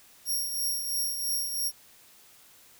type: tone with tremolo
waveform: 5% pulse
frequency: 5588 Hz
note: F8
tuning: in tune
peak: -20 dBFS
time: 0.25-1.72 s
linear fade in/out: 50 ms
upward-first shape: triangle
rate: 3 Hz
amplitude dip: 55%
effects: white hiss -56 dBFS RMS until 2.79 s